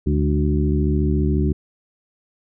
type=harmonic tone with a mistuned harmonic; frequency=74.1 Hz; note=D2; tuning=16 cents sharp; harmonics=1 / 2 / 3 / 4 / 5; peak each=-19 / -22 / -24 / -25 / -26 dBFS; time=0.06-1.53 s; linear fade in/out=10 ms; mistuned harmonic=3; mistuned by=-60 cents; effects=none